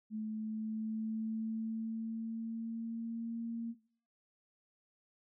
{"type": "tone with pitch glide", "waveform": "sine", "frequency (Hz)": [216.5, 230.7], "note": ["A3", "A#3"], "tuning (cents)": [-28, -18], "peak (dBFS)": -36, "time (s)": [0.1, 3.75], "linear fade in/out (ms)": 50, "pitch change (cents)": 110, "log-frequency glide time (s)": [0.21, 3.4], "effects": ["noise-tail reverb RT60 0.5 s tail -19 dB re dry"]}